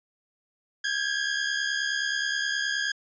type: tone pair together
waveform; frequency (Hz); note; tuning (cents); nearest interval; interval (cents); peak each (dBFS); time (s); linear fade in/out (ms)
sawtooth; 1605 / 1674.5; G6 / G#6; +40 / +14; minor second; 74; -25; 0.84-2.92; 5
effects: resampled to 16000 Hz